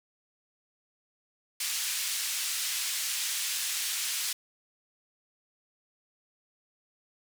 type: band-pass noise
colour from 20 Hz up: white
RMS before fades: -32 dBFS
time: 1.6-4.33 s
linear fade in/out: 5 ms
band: 2100 to 9600 Hz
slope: 12 dB/octave
effects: none